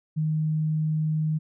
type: tone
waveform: sine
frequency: 155.56 Hz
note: D#3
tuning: in tune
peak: -22 dBFS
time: 0.16-1.39 s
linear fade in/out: 20 ms
effects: none

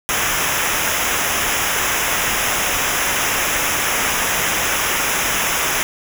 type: noise with comb filter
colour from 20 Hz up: pink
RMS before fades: -19 dBFS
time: 0.09-5.83 s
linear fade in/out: 0 ms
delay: 0.23 ms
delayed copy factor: -0.8
effects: none

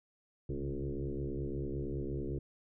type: tone with frequency modulation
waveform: sine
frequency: 140.5 Hz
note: C#3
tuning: 24 cents sharp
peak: -34 dBFS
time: 0.49-2.39 s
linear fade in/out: 5 ms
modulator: 68.9 Hz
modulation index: 4.2
effects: none

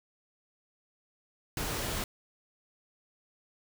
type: noise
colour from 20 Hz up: pink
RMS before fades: -34 dBFS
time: 1.57-2.04 s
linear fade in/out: 2 ms
effects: none

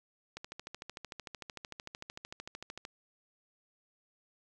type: click train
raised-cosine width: 0.2 ms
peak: -25 dBFS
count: 34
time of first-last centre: 0.37-2.851 s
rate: 13.3 Hz
effects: none

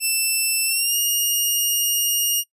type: tone with pitch glide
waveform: 5% pulse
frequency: 2661 to 2852 Hz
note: E7 to F7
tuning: +16 to +36 cents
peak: -10 dBFS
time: 0-2.44 s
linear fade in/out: 50 ms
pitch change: +120 cents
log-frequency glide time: 0.65-0.97 s
effects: noise-tail reverb RT60 0.1 s tail -20 dB re dry + resampled to 32000 Hz

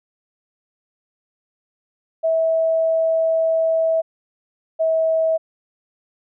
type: tone pair in turn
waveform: sine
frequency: 650 / 645.5 Hz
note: E5 / E5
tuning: -24 / -37 cents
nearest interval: unison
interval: 13 cents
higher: first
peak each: -15 dBFS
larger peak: neither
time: 2.23-4.02 / 4.79-5.38 s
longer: first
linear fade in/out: 20 ms
effects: none

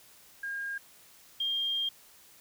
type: tone pair in turn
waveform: sine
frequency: 1617 / 3208 Hz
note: G#6 / G7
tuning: -47 / +39 cents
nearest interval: octave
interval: 1186 cents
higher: second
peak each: -33 / -28 dBFS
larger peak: second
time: 0.43-0.78 / 1.4-1.89 s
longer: second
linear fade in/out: 5 ms
effects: white hiss -57 dBFS RMS until 2.4 s

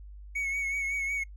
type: tone with vibrato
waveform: triangle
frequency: 2217 Hz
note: C#7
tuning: in tune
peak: -27 dBFS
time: 0.35-1.24 s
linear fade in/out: 10 ms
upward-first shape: triangle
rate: 5.4 Hz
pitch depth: 43 cents each way
effects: noise-tail reverb RT60 0.1 s tail -24 dB re dry + added 50 Hz sine -43 dBFS peak until 1.36 s

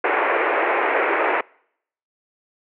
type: band-pass noise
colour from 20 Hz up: pink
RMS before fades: -20 dBFS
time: 0.04-1.41 s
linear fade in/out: 5 ms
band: 350 to 2400 Hz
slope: 48 dB/octave
effects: noise-tail reverb RT60 0.7 s tail -26 dB re dry

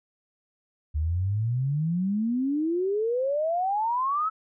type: exponential sweep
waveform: sine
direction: up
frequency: 73 to 1318.5 Hz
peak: -23 dBFS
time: 0.94-4.3 s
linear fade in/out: 20 ms
effects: none

